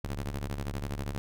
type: ring-modulated tone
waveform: sawtooth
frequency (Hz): 70.8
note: C#2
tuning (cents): +37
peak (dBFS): -26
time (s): 0.04-1.18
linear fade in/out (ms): 0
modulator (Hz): 29.2
effects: none